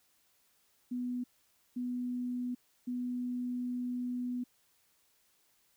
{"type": "tone bursts at uneven times", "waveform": "sine", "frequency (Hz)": 247.1, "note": "B3", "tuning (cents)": 1, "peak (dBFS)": -33, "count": 3, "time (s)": [[0.91, 1.24], [1.76, 2.55], [2.87, 4.44]], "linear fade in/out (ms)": 10, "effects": ["white hiss -71 dBFS RMS until 5.76 s"]}